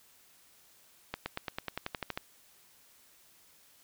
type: accelerating click train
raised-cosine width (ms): 0.3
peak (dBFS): -18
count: 12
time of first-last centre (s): 1.14-2.175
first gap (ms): 120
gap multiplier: 0.95
effects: white hiss -62 dBFS RMS until 3.83 s